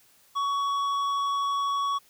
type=tone with tanh clipping; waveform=triangle; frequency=1122 Hz; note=C#6; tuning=21 cents sharp; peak=-26 dBFS; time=0.35-1.99 s; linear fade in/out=20 ms; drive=13 dB; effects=white hiss -60 dBFS RMS until 2.09 s